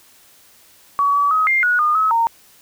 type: tone with pitch steps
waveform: sine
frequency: 1132 / 1144 / 1267 / 2109 / 1458 / 1219 / 1285 / 921 Hz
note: C#6 / D6 / D#6 / C7 / F#6 / D#6 / E6 / A#5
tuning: +36 / -46 / +31 / +13 / -26 / -36 / -45 / -21 cents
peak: -13 dBFS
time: 0.99-2.27 s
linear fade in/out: 0 ms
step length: 160 ms
effects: white hiss -50 dBFS RMS until 2.61 s